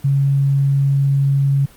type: tone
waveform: sine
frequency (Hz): 138.59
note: C#3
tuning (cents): 0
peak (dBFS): -12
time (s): 0.04-1.66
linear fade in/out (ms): 10
effects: pink hiss -46 dBFS RMS until 1.76 s + Opus 32 kbps